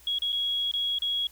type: tone with dropouts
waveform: sine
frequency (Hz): 3322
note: G#7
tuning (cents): 0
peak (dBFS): -25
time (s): 0.07-1.27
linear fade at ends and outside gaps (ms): 2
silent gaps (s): 0.186-0.22 / 0.322-0.327 / 0.714-0.737 / 0.986-1.02
effects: added 60 Hz sine -57 dBFS peak until 1.31 s + white hiss -55 dBFS RMS until 1.31 s